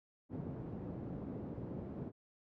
pink band-pass noise, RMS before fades -44 dBFS, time 0.29-2.12 s, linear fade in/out 50 ms, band 120 to 360 Hz, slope 12 dB/octave, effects none

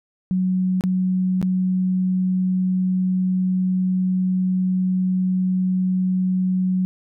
sine tone with dropouts, 185 Hz, F#3, in tune, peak -17 dBFS, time 0.31-6.85 s, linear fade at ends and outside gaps 0 ms, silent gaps 0.809-0.838 / 1.415-1.427 s, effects none

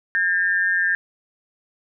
sine tone pair together, 1617 / 1799 Hz, G#6 / A6, -47 / +38 cents, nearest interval major second, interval 185 cents, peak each -20 dBFS, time 0.15-0.95 s, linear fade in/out 0 ms, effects none

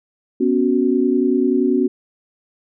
sine chord, B suspended second, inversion none, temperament equal, 246.9 / 277.2 / 370 Hz, B3 / C#4 / F#4, 0 / 0 / 0 cents, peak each -18 dBFS, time 0.4-1.88 s, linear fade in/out 10 ms, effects none

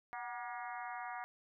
harmonic tone with a mistuned harmonic, 238.8 Hz, A#3, 42 cents sharp, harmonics 3 / 4 / 5 / 6 / 7 / 8 / 9, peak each -45 / -47 / -49 / -51 / -52 / -53 / -54 dBFS, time 0.13-1.24 s, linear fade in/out 0 ms, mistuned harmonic 3, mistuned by +60 cents, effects none

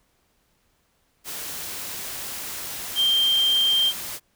sine tone in noise, 3166 Hz, G7, 17 cents sharp, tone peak -17 dBFS, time 2.95-3.93 s, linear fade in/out 50 ms, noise white, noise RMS -33 dBFS, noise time 1.24-4.2 s, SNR +13 dB, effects pink hiss -67 dBFS RMS until 4.35 s

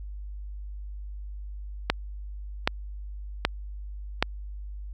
click train, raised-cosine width 0.3 ms, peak -4 dBFS, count 4, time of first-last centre 1.9-4.226 s, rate 1.29 Hz, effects added 50 Hz sine -35 dBFS peak until 4.93 s

